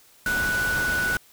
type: tone in noise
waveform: sine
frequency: 1480 Hz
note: F#6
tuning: in tune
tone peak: -22 dBFS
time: 0.26-1.17 s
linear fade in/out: 2 ms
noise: pink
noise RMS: -31 dBFS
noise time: 0.26-1.17 s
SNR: +6 dB
effects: white hiss -55 dBFS RMS until 1.32 s